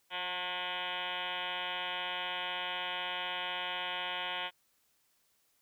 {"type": "tone with frequency modulation", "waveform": "sine", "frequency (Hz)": 1994, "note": "B6", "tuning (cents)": 16, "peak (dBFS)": -34, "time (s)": [0.1, 4.51], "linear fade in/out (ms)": 50, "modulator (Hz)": 182, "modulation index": 7.6, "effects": ["white hiss -73 dBFS RMS until 5.61 s"]}